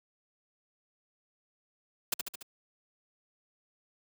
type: noise with echo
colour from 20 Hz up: white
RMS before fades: -29 dBFS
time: 2.12-2.14 s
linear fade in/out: 5 ms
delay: 72 ms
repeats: 4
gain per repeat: -4 dB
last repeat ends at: 2.428 s
effects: high-pass 100 Hz 12 dB/octave